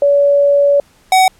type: tone pair in turn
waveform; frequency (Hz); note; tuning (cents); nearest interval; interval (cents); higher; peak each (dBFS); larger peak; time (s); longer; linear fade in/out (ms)
sine / square; 569 / 751.8; C#5 / F#5; +45 / +27; perfect fourth; 482; second; -7; neither; 0.02-0.8 / 1.12-1.28; first; 2
effects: pink hiss -50 dBFS RMS until 1.39 s + low-pass 12000 Hz 12 dB/octave